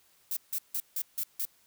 violet noise bursts, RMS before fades -32 dBFS, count 6, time 0.31-1.452 s, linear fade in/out 2 ms, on 57 ms, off 160 ms, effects white hiss -65 dBFS RMS until 1.66 s

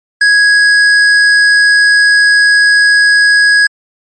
square tone, 1661.2 Hz, G#6, in tune, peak -5 dBFS, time 0.21-3.67 s, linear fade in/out 5 ms, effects low-pass 12000 Hz 12 dB/octave + MP3 32 kbps

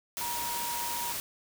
sine tone in noise, 950 Hz, A#5, 33 cents sharp, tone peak -35 dBFS, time 0.21-1.12 s, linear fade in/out 0 ms, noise white, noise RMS -35 dBFS, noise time 0.17-1.2 s, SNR -3 dB, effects none

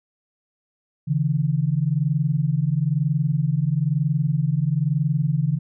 sine tone pair together, 138.96 / 160 Hz, C#3 / D#3, +5 / +49 cents, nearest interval major second, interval 244 cents, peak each -21 dBFS, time 1.07-5.59 s, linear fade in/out 20 ms, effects none

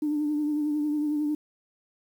sine tone with vibrato, 298.5 Hz, D4, 28 cents sharp, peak -23 dBFS, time 0.02-1.35 s, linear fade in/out 5 ms, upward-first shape triangle, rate 11 Hz, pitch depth 42 cents each way, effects tanh soft clip ceiling -19 dBFS + 9-bit

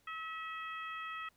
harmonic tone, 645 Hz, E5, 38 cents flat, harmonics 2 / 3 / 4 / 5, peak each -42 / -46 / -48 / -53 dBFS, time 0.07-1.29 s, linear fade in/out 5 ms, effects pink hiss -72 dBFS RMS until 1.36 s

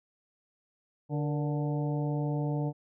harmonic tone with a mistuned harmonic, 146.83 Hz, D3, in tune, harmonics 1 / 2 / 3 / 4 / 5 / 6, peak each -29 / -35 / -39 / -41 / -43 / -45 dBFS, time 1.09-2.73 s, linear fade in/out 50 ms, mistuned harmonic 3, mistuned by +83 cents, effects none

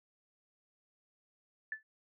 sine tone with exponential decay, 1749 Hz, A6, 11 cents flat, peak -32 dBFS, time 1.72-1.83 s, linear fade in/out 2 ms, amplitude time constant 22 ms, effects none

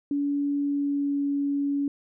sine tone with pitch glide, 285.1 to 282.8 Hz, C#4 to C#4, +49 to +35 cents, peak -23 dBFS, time 0.11-1.88 s, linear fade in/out 2 ms, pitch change -14 cents, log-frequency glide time 0.6-1.24 s, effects none

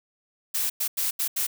blue noise bursts at uneven times, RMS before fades -26 dBFS, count 5, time 0.54-0.7 / 0.8-0.88 / 0.97-1.11 / 1.19-1.28 / 1.36-1.47 s, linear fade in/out 10 ms, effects none

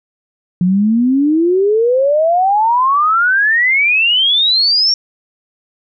sine exponential sweep, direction up, 174.61 to 5588 Hz, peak -9 dBFS, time 0.61-4.94 s, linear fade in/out 2 ms, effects none

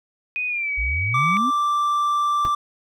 sine tone with pitch glide, 2489 to 2269 Hz, D#7 to C#7, 0 to +40 cents, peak -22 dBFS, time 0.36-1.37 s, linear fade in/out 0 ms, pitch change -160 cents, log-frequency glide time 0.47-0.72 s
sine exponential sweep, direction up, 52.5 to 279 Hz, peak -23 dBFS, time 0.77-1.51 s, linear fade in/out 20 ms
triangle tone, 1174.7 Hz, D6, in tune, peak -16 dBFS, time 1.14-2.55 s, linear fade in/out 5 ms
brown noise with exponential decay, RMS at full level -26 dBFS, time 2.45-2.52 s, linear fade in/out 0 ms, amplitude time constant 15 ms
effects none

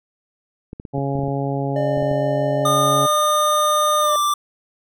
clicks, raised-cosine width 3 ms, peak -19 dBFS, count 11, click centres 0.731 / 0.799 / 0.852 / 0.981 / 1.155 / 1.191 / 1.235 / 1.282 / 1.974 / 2.025 / 2.114 s
harmonic tone, 138.59 Hz, C#3, in tune, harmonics 1 / 2 / 3 / 4 / 5 / 6, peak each -23 / -26 / -28 / -29 / -30 / -31 dBFS, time 0.93-3.07 s, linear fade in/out 20 ms
triangle tone, 600 Hz, D5, 37 cents sharp, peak -18 dBFS, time 1.76-4.16 s, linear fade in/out 2 ms
square tone with pitch glide, 1217 to 1176.2 Hz, D#6 to D6, -39 to +2 cents, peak -17 dBFS, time 2.65-4.34 s, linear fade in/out 5 ms, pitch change -59 cents, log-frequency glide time 4.01-4.13 s
effects none

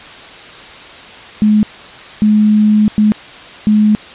sine tone bursts at uneven times, 212.1 Hz, G#3, 37 cents sharp, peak -6 dBFS, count 4, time 1.42-1.63 / 2.22-2.88 / 2.98-3.12 / 3.67-3.95 s, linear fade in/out 0 ms, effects white hiss -33 dBFS RMS until 4.14 s + resampled to 8000 Hz

